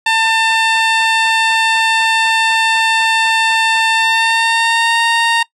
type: tone with pitch glide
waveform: 15% pulse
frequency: 896 to 924.4 Hz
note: A5 to A#5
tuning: +31 to -15 cents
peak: -4 dBFS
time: 0.06-5.43 s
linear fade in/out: 5 ms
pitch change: +54 cents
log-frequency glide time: 3.93-4.99 s
effects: noise-tail reverb RT60 0.1 s tail -21 dB re dry + low-pass 7000 Hz 12 dB/octave